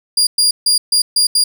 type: tone bursts at uneven times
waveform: 30% pulse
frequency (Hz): 4822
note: D8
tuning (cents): +45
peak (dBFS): -7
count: 6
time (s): 0.17-0.27 / 0.38-0.51 / 0.66-0.78 / 0.92-1.02 / 1.16-1.27 / 1.35-1.44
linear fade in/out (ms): 5
effects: none